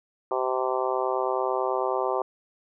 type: harmonic tone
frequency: 129.1 Hz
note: C3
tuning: 23 cents flat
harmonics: 3 / 4 / 5 / 6 / 7 / 8 / 9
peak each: -29 / -30 / -31 / -32 / -32 / -33 / -34 dBFS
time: 0.31-2.22 s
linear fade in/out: 2 ms
effects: none